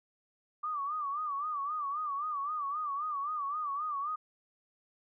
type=tone with vibrato; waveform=sine; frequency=1174.7 Hz; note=D6; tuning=in tune; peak=-32 dBFS; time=0.63-4.16 s; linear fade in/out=10 ms; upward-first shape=sine; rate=3.8 Hz; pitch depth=110 cents each way; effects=none